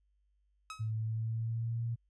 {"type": "tone with exponential decay", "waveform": "sawtooth", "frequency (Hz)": 1278, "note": "D#6", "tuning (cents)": 46, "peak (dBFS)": -35, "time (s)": [0.7, 0.91], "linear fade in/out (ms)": 1, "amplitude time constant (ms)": 45}
{"type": "tone with pitch glide", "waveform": "sine", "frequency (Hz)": [110, 116.54], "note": ["A2", "A#2"], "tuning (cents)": [0, 0], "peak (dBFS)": -32, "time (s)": [0.79, 1.96], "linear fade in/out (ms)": 20, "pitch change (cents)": 100, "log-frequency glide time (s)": [0.94, 1.85]}
{"effects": ["added 50 Hz sine -70 dBFS peak until 2.09 s", "resampled to 22050 Hz"]}